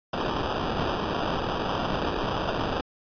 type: noise with sample-and-hold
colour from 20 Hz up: white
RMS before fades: -28 dBFS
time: 0.13-2.81 s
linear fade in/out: 5 ms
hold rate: 2100 Hz
effects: resampled to 11025 Hz